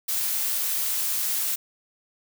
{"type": "noise", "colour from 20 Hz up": "blue", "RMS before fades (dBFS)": -26, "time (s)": [0.08, 1.56], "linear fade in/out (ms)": 10, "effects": []}